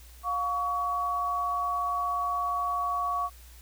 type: tone pair together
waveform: sine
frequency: 710 / 1127.1 Hz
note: F5 / C#6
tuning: +28 / +28 cents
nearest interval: minor sixth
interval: 800 cents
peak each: -33 / -27 dBFS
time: 0.23-3.3 s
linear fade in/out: 50 ms
effects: added 60 Hz sine -48 dBFS peak until 3.61 s + white hiss -55 dBFS RMS until 3.61 s